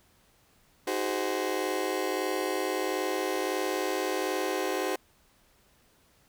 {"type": "chord", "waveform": "30% pulse", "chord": "Ab dominant seventh", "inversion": "second", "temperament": "just", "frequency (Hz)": [311.5, 373.8, 415.3, 519.1], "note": ["Eb4", "Gb4", "Ab4", "C5"], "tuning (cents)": [2, 18, 0, -14], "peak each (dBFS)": [-33, -29, -33, -31], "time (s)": [0.87, 4.96], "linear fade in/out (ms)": 5, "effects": ["pink hiss -64 dBFS RMS until 6.28 s"]}